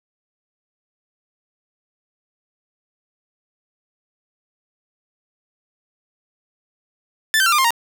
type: tone with pitch steps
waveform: sawtooth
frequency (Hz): 1760 / 1550 / 1365 / 1202.1 / 1058.7 / 932.3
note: A6 / G6 / F6 / D6 / C6 / A#5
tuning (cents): 0 / -20 / -40 / +40 / +20 / 0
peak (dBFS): -10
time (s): 7.34-7.706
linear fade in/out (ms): 0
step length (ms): 61
effects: none